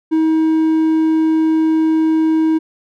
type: tone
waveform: triangle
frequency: 318.2 Hz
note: D#4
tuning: 39 cents sharp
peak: -9 dBFS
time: 0.11-2.59 s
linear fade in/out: 20 ms
effects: none